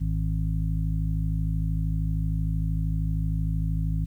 harmonic tone, 53 Hz, G#1, 36 cents sharp, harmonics 1 / 2 / 3 / 5, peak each -26 / -30 / -28 / -40 dBFS, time 0-4.06 s, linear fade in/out 20 ms, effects 10-bit

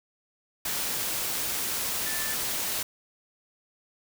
sine tone in noise, 1760 Hz, A6, in tune, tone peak -36 dBFS, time 2.06-2.34 s, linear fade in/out 5 ms, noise white, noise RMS -30 dBFS, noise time 0.65-2.83 s, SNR -9 dB, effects none

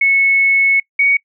sine tone pair in turn, 2200 / 2238 Hz, C#7 / C#7, -14 / +16 cents, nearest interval unison, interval 30 cents, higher second, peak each -9 dBFS, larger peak neither, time 0.01-0.8 / 0.99-1.17 s, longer first, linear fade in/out 5 ms, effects noise-tail reverb RT60 0.1 s tail -24 dB re dry

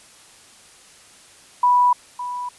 sine tone with echo, 984 Hz, B5, 7 cents flat, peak -12 dBFS, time 1.63-1.93 s, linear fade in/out 5 ms, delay 560 ms, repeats 1, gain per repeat -13 dB, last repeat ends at 2.49 s, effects white hiss -48 dBFS RMS until 2.58 s + resampled to 24000 Hz

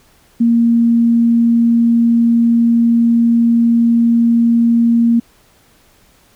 sine tone, 233.1 Hz, A#3, in tune, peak -8 dBFS, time 0.4-5.2 s, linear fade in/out 10 ms, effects pink hiss -51 dBFS RMS until 6.35 s

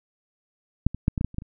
clicks, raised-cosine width 5 ms, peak -6 / -20 / -7 / -14 / -12 / -12 / -30 / -15 / -28 dBFS, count 9, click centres 0.866 / 0.946 / 1.081 / 1.178 / 1.211 / 1.246 / 1.344 / 1.384 / 1.421 s, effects none

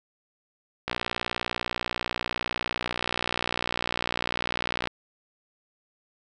click train, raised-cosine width 0.3 ms, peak -11 dBFS, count 241, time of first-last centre 0.88-4.873 s, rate 60.1 Hz, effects none

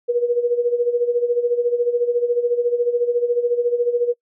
sine tone with tremolo, 481.1 Hz, B4, 45 cents flat, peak -13 dBFS, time 0.08-4.14 s, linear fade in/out 20 ms, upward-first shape sine, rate 14 Hz, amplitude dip 75%, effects noise-tail reverb RT60 0.1 s tail -26 dB re dry

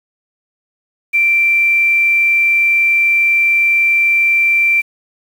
sine tone with quantisation, 2351 Hz, D7, 1 cent sharp, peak -9 dBFS, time 1.13-4.82 s, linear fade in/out 20 ms, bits 6, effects none

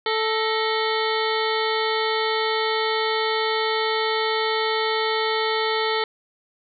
harmonic tone with a mistuned harmonic, 440 Hz, A4, in tune, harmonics 1 / 2 / 3 / 4 / 5 / 7 / 8 / 9 / 10, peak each -24 / -27 / -29 / -30 / -31 / -32 / -33 / -34 / -34 dBFS, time 0.06-6.04 s, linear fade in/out 2 ms, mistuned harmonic 4, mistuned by +110 cents, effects none

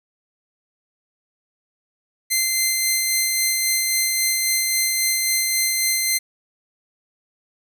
10% pulse tone with tremolo, 2075 Hz, C7, 15 cents flat, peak -8 dBFS, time 2.3-6.19 s, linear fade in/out 20 ms, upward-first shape sine, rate 3.7 Hz, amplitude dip 25%, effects none

